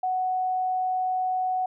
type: tone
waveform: sine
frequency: 742 Hz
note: F#5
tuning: 5 cents sharp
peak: -23 dBFS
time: 0.03-1.66 s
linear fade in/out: 5 ms
effects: none